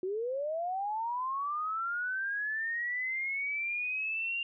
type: linear sweep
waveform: sine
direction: up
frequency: 358.4 to 2794 Hz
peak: -31 dBFS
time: 0.03-4.43 s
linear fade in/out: 2 ms
effects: none